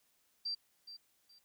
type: tone with echo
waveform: sine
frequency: 4699 Hz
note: D8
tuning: in tune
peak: -35 dBFS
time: 0.45-0.55 s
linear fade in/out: 10 ms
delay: 420 ms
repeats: 2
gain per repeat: -12 dB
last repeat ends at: 1.39 s
effects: white hiss -74 dBFS RMS until 1.44 s